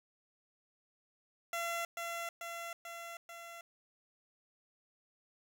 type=tone with echo; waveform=15% pulse; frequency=680 Hz; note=F5; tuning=46 cents flat; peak=-29 dBFS; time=1.53-1.85 s; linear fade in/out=2 ms; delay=440 ms; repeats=4; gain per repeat=-3 dB; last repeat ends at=3.61 s; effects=none

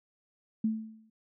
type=tone with exponential decay; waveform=sine; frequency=220 Hz; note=A3; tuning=in tune; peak=-23 dBFS; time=0.64-1.1 s; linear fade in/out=5 ms; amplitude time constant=100 ms; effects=none

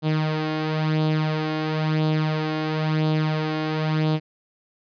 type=tone with flanger; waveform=sawtooth; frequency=155.56 Hz; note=D#3; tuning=in tune; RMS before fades=-23 dBFS; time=0.02-4.2 s; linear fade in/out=50 ms; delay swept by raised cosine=0.24 to 2.84 ms; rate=0.98 Hz; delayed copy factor=+0.55; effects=resampled to 11025 Hz

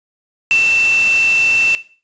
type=tone in noise; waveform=sine; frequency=2677 Hz; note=E7; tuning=26 cents sharp; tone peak=-9 dBFS; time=0.51-1.75 s; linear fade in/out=0 ms; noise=white; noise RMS=-24 dBFS; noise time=0.51-1.75 s; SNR=+12 dB; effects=noise-tail reverb RT60 0.4 s tail -17 dB re dry + resampled to 16000 Hz

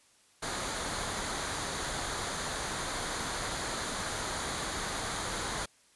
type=noise with comb filter; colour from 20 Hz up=pink; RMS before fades=-35 dBFS; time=0.42-5.66 s; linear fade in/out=10 ms; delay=0.37 ms; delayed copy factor=-0.5; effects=white hiss -64 dBFS RMS until 5.95 s + resampled to 24000 Hz

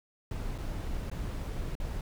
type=noise with dropouts; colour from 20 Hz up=brown; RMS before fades=-35 dBFS; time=0.31-2.01 s; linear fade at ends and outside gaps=2 ms; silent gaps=0.58-0.584 / 1.1-1.114 / 1.753-1.8 s; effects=none

